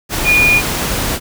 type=tone in noise; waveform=sine; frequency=2439 Hz; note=D#7; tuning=35 cents flat; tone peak=-8 dBFS; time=0.24-0.62 s; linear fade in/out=50 ms; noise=pink; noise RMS=-18 dBFS; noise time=0.09-1.2 s; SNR=+7 dB; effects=none